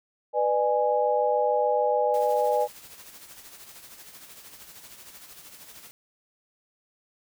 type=chord; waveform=sine; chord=G# diminished; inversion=first; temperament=equal with one note detuned; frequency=493.9 / 600.7 / 830.6 Hz; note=B4 / D5 / G#5; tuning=0 / +39 / 0 cents; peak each=-25 dBFS; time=0.33-2.68 s; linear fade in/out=50 ms
type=noise with tremolo; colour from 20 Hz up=white; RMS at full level=-45 dBFS; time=2.14-5.91 s; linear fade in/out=0 ms; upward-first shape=sine; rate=13 Hz; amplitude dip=50%
effects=none